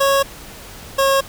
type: tone pair in turn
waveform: 25% pulse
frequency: 551 / 544.4 Hz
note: C#5 / C#5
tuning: -11 / -31 cents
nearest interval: unison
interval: 20 cents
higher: first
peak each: -9 dBFS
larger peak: neither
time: 0-0.23 / 0.98-1.21 s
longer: neither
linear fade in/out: 10 ms
effects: pink hiss -37 dBFS RMS until 1.28 s